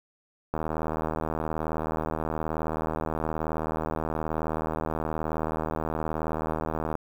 click train, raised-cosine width 1 ms, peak -15 dBFS, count 507, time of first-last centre 0.54-6.953 s, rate 78.9 Hz, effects 8-bit

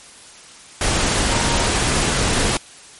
sine tone in noise, 932 Hz, A#5, 1 cent flat, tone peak -27 dBFS, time 1.31-1.67 s, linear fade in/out 2 ms, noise pink, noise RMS -18 dBFS, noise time 0.81-2.57 s, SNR -12 dB, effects white hiss -42 dBFS RMS until 2.99 s + MP3 48 kbps

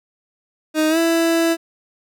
30% pulse tone with pitch glide, 311.1 to 331.5 Hz, D#4 to E4, 0 to +10 cents, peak -12 dBFS, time 0.74-1.57 s, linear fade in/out 50 ms, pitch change +110 cents, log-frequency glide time 0.89-0.98 s, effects none

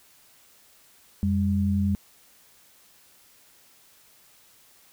sine tone pair together, 89.01 / 200 Hz, F2 / G3, +33 / +35 cents, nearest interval octave + major second, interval 1402 cents, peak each -24 / -23 dBFS, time 1.23-1.95 s, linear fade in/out 0 ms, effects white hiss -57 dBFS RMS until 4.92 s

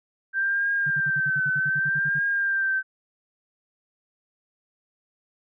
sine tone with vibrato, 1568 Hz, G6, in tune, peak -21 dBFS, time 0.33-2.83 s, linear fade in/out 50 ms, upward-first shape triangle, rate 0.65 Hz, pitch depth 61 cents each way
sine tone bursts, 147.5 Hz, D3, 8 cents sharp, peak -30 dBFS, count 14, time 0.86-2.194 s, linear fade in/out 10 ms, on 47 ms, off 52 ms
effects none

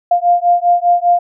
sine beating tone pair, 698.5 / 703.5 Hz, F5 / F5, 0 / +12 cents, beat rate 5 Hz, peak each -12 dBFS, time 0.11-1.19 s, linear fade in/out 5 ms, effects none

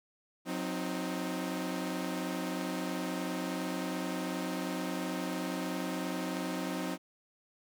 sawtooth chord, C diminished, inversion second, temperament equal with one note detuned, 182.03 / 261.6 / 311.1 Hz, Gb3 / C4 / Eb4, -28 / 0 / 0 cents, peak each -34 dBFS, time 0.45-6.98 s, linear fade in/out 50 ms, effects none

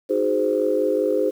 sine chord, Ab dominant seventh, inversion second, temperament equal with one note detuned, 311.1 / 370 / 415.3 / 517.5 Hz, Eb4 / Gb4 / Ab4 / C5, 0 / 0 / 0 / -19 cents, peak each -25 / -26 / -22 / -21 dBFS, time 0.09-1.31 s, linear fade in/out 20 ms, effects tanh soft clip ceiling -7 dBFS + 8-bit

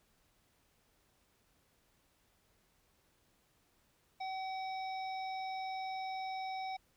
harmonic tone, 760 Hz, F#5, 46 cents sharp, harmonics 1 / 3 / 5 / 7, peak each -38 / -48 / -53 / -54 dBFS, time 4.2-6.77 s, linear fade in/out 10 ms, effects pink hiss -73 dBFS RMS until 6.96 s

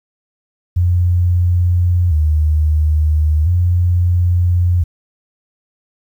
sine tone with vibrato, 82.41 Hz, E2, in tune, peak -10 dBFS, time 0.76-4.84 s, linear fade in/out 10 ms, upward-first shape square, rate 0.37 Hz, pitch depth 120 cents each way, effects 8-bit

